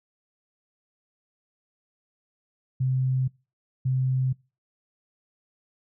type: tone pair in turn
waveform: sine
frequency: 130 / 130 Hz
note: C3 / C3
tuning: -11 / -11 cents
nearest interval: unison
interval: 0 cents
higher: neither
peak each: -21 dBFS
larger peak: neither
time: 2.8-3.28 / 3.85-4.33 s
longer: neither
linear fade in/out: 10 ms
effects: noise-tail reverb RT60 0.3 s tail -24 dB re dry